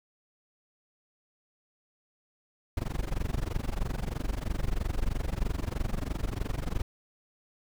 brown noise with amplitude modulation, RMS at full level -27 dBFS, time 2.77-6.82 s, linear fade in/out 2 ms, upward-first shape sine, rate 23.1 Hz, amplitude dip 95%, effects none

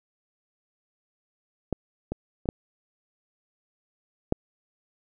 clicks, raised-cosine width 2 ms, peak -12 / -16 / -24 / -9 / -8 dBFS, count 5, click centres 1.727 / 2.12 / 2.457 / 2.489 / 4.324 s, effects none

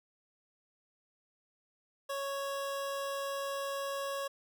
25% pulse tone, 554 Hz, C#5, 1 cent flat, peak -31 dBFS, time 2.09-4.28 s, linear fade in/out 10 ms, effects none

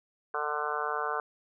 harmonic tone, 149.3 Hz, D3, 29 cents sharp, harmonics 3 / 4 / 5 / 6 / 7 / 8 / 9 / 10, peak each -37 / -41 / -37 / -41 / -36 / -36 / -37 / -37 dBFS, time 0.34-1.2 s, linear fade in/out 2 ms, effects none

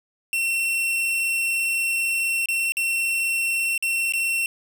45% pulse tone with dropouts, 2711 Hz, E7, 48 cents sharp, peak -21 dBFS, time 0.33-4.46 s, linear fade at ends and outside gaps 1 ms, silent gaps 2.458-2.486 / 2.721-2.769 / 3.778-3.825 / 4.123-4.136 s, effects none

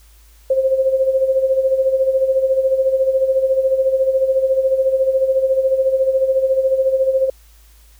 sine tone with tremolo, 529 Hz, C5, 19 cents sharp, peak -10 dBFS, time 0.5-7.3 s, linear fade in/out 5 ms, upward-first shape sine, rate 14 Hz, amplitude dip 65%, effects added 54 Hz sine -45 dBFS peak until 7.99 s + white hiss -53 dBFS RMS until 7.99 s

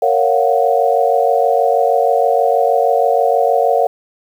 sine chord, Gb major seventh, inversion first, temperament just, 462.5 / 555 / 693.7 / 740 Hz, Bb4 / Db5 / F5 / Gb5, -14 / +2 / -12 / 0 cents, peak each -16 dBFS, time 0.02-3.87 s, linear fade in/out 5 ms, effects 7-bit

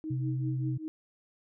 sine tone with tremolo, 313.9 Hz, D#4, 15 cents sharp, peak -32 dBFS, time 0.04-0.88 s, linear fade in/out 0 ms, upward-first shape triangle, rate 5.1 Hz, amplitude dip 95%
sine tone with vibrato, 130 Hz, C3, 11 cents flat, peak -29 dBFS, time 0.1-0.78 s, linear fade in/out 10 ms, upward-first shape sine, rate 7.5 Hz, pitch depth 10 cents each way
effects none

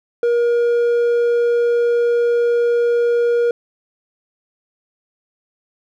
sine tone with hard clipping, 474.6 Hz, A#4, 31 cents sharp, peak -14 dBFS, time 0.23-3.51 s, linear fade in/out 2 ms, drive 3 dB, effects none

